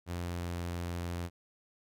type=tone with pitch glide; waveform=sawtooth; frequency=87.3 to 86.75 Hz; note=F2 to F2; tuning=0 to -11 cents; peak=-31 dBFS; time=0.06-1.3 s; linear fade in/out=50 ms; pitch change=-11 cents; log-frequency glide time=0.31-0.54 s; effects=none